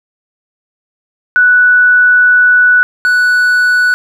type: tone pair in turn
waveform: sine / triangle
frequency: 1480 / 1480 Hz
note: F#6 / F#6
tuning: 0 / 0 cents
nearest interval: unison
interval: 0 cents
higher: neither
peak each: -4 / -5 dBFS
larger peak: first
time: 1.36-2.83 / 3.05-3.94 s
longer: first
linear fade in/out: 0 ms
effects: none